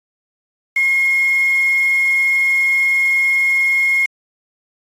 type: tone with quantisation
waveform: sine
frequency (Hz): 2151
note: C7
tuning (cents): +47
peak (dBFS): -12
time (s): 0.76-4.06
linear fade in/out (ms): 5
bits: 5
effects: low-pass 10000 Hz 12 dB/octave + AAC 48 kbps